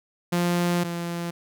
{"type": "tone pair in turn", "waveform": "sawtooth", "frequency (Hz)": [174.61, 171.41], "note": ["F3", "F3"], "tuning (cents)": [0, -32], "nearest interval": "unison", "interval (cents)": 32, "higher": "first", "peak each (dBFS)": [-17, -24], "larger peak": "first", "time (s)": [[0.32, 0.84], [0.84, 1.31]], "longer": "first", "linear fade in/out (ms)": 10, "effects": []}